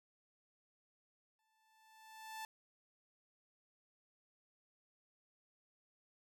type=tone with exponential growth; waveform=sawtooth; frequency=880 Hz; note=A5; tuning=in tune; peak=-39 dBFS; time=1.39-2.45 s; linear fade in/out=1 ms; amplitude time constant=230 ms; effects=none